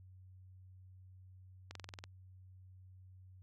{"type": "slowing click train", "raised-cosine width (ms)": 0.2, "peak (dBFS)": -29, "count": 8, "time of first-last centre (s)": [1.71, 2.039], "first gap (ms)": 43, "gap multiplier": 1.03, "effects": ["added 93 Hz sine -55 dBFS peak until 3.42 s"]}